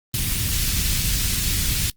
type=band-stop noise; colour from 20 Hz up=pink; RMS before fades=-22 dBFS; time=0.14-1.9 s; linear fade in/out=2 ms; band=150 to 3000 Hz; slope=12 dB/octave; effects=noise-tail reverb RT60 0.1 s tail -25 dB re dry + Opus 24 kbps